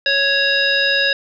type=harmonic tone with a mistuned harmonic; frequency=554.4 Hz; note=C#5; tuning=in tune; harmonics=1 / 3 / 5 / 7 / 9; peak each=-23 / -17 / -21 / -20 / -23 dBFS; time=0.06-1.13 s; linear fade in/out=2 ms; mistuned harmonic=7; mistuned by=-35 cents; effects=none